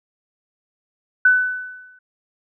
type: tone with exponential decay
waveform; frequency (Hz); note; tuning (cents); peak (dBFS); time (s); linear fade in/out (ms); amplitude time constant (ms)
sine; 1500; F#6; +23; -8; 1.25-1.99; 5; 160
effects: none